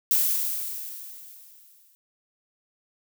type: noise with exponential decay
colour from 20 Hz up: violet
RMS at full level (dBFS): -20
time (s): 0.11-1.95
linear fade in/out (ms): 0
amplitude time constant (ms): 400
effects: none